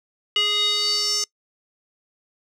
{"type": "tone with band-pass filter sweep", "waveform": "square", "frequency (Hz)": 415.3, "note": "G#4", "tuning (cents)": 0, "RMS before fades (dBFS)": -22, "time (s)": [0.36, 1.24], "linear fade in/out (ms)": 2, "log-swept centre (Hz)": [3000, 5900], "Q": 6.7, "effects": ["noise-tail reverb RT60 0.1 s tail -24 dB re dry"]}